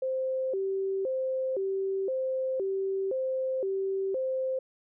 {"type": "tone with vibrato", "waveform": "sine", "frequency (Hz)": 449.5, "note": "A4", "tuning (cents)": 37, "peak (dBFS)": -27, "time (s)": [0.02, 4.59], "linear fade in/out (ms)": 5, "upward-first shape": "square", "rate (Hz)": 0.97, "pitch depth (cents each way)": 260, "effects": []}